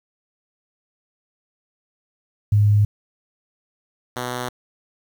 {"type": "tone pair in turn", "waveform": ["sine", "5% pulse"], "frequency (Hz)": [103.83, 124.05], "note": ["G#2", "B2"], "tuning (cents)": [0, 8], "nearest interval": "minor third", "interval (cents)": 308, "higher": "second", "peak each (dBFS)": [-12, -14], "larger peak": "first", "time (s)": [[2.52, 2.85], [4.16, 4.49]], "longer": "neither", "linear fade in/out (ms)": 5, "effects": ["8-bit"]}